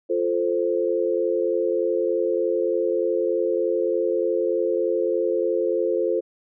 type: chord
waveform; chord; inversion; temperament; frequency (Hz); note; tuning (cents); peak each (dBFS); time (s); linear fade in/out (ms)
sine; F major; none; equal; 349.2 / 440 / 523.3; F4 / A4 / C5; 0 / 0 / 0; -24; 0.09-6.21; 20
effects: none